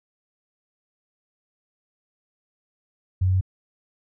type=tone with pitch steps; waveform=sine; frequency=92.5 / 93.14 / 93.79 Hz; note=F#2 / F#2 / F#2; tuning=0 / +12 / +24 cents; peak=-17 dBFS; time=3.21-3.411 s; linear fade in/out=10 ms; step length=67 ms; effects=none